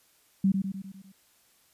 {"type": "tone with echo", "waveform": "sine", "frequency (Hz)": 193.1, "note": "G3", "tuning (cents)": -26, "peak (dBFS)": -19, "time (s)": [0.44, 0.52], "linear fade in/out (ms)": 5, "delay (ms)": 100, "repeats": 6, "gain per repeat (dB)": -5, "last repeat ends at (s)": 1.12, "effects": ["white hiss -64 dBFS RMS until 1.73 s", "resampled to 32000 Hz"]}